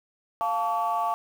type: chord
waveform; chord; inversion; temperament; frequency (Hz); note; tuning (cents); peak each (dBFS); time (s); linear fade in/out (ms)
sine; F augmented; none; equal with one note detuned; 698.5 / 880 / 1137.9; F5 / A5 / C#6; 0 / 0 / +45; -27; 0.41-1.14; 0
effects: tanh soft clip ceiling -17 dBFS + 8-bit